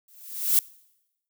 violet noise with exponential growth, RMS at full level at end -17 dBFS, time 0.08-0.59 s, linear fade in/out 1 ms, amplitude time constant 110 ms, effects noise-tail reverb RT60 0.9 s tail -23 dB re dry

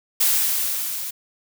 blue noise with level ramp, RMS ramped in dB -17 to -30 dBFS, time 0.2-1.11 s, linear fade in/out 10 ms, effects none

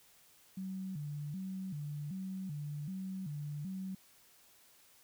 sine tone with vibrato, 166.9 Hz, E3, 22 cents sharp, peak -38 dBFS, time 0.57-3.95 s, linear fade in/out 5 ms, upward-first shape square, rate 1.3 Hz, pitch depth 220 cents each way, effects white hiss -64 dBFS RMS until 5.03 s

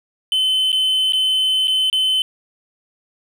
triangle tone with dropouts, 3053 Hz, G7, 46 cents flat, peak -13 dBFS, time 0.32-2.22 s, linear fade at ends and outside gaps 1 ms, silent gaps 0.719-0.728 / 1.123-1.133 / 1.673-1.68 / 1.9-1.928 s, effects none

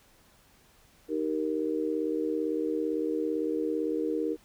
sine chord, Eb major, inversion none, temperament just, 311.1 / 388.9 / 466.7 Hz, Eb4 / G4 / Bb4, 0 / -14 / +2 cents, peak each -30 / -34 / -31 dBFS, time 1.08-4.37 s, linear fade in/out 50 ms, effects pink hiss -61 dBFS RMS until 4.44 s

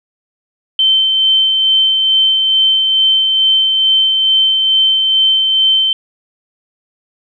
sine tone with tremolo, 3096 Hz, G7, 22 cents flat, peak -7 dBFS, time 0.79-5.93 s, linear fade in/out 2 ms, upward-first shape sine, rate 2.3 Hz, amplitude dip 30%, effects none

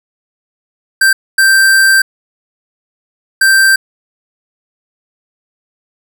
square tone bursts at uneven times, 1568 Hz, G6, in tune, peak -6 dBFS, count 3, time 1.01-1.13 / 1.38-2.02 / 3.41-3.76 s, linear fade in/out 5 ms, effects none

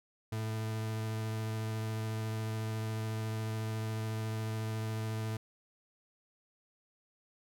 40% pulse tone with vibrato, 110 Hz, A2, in tune, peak -33 dBFS, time 0.32-5.37 s, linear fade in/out 5 ms, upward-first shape sine, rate 14 Hz, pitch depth 11 cents each way, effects none

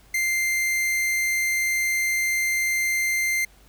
45% pulse tone, 2093 Hz, C7, in tune, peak -21 dBFS, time 0.14-3.45 s, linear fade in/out 5 ms, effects added 50 Hz sine -53 dBFS peak until 3.68 s + pink hiss -56 dBFS RMS until 3.68 s

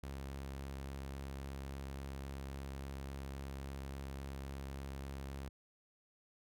sawtooth tone with vibrato, 68.2 Hz, C#2, 28 cents flat, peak -39 dBFS, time 0.03-5.49 s, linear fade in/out 5 ms, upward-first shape square, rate 3.6 Hz, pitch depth 9 cents each way, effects none

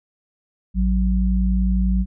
sine tone pair together, 55.45 / 186.5 Hz, A1 / F#3, +14 / +14 cents, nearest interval octave + major sixth, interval 2100 cents, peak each -17 / -20 dBFS, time 0.74-2.06 s, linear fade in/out 50 ms, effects none

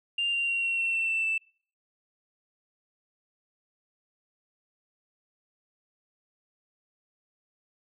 sine tone with pitch steps, 2794 / 2773 / 2752 / 2732 / 2711 / 2691 / 2671 / 2651 Hz, F7 / F7 / F7 / F7 / E7 / E7 / E7 / E7, 0 / -13 / -26 / -39 / +48 / +35 / +22 / +9 cents, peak -24 dBFS, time 0.18-1.38 s, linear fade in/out 5 ms, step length 150 ms, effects noise-tail reverb RT60 0.5 s tail -26 dB re dry + tanh soft clip ceiling -21 dBFS

